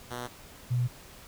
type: tone pair in turn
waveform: 5% pulse / sine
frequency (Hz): 121.9 / 122.68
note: B2 / B2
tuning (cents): -22 / -11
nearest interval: unison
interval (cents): 11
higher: second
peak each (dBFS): -24 / -24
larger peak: neither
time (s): 0.1-0.28 / 0.7-0.88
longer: neither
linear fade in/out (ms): 20
effects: pink hiss -50 dBFS RMS until 1.27 s